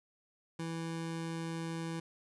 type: tone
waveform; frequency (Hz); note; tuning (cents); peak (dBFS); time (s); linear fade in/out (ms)
25% pulse; 164.8; E3; 0; -33; 0.59-2; 5
effects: resampled to 24000 Hz + 12-bit